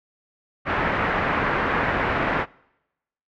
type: low-pass noise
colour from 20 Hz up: white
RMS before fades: -23 dBFS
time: 0.65-2.46 s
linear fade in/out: 50 ms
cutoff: 1900 Hz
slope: 24 dB/octave
effects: noise-tail reverb RT60 0.9 s tail -25 dB re dry